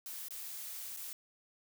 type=noise with dropouts; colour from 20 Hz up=blue; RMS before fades=-44 dBFS; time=0.06-1.13 s; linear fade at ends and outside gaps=1 ms; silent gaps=0.284-0.307 / 0.965-0.971 s; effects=none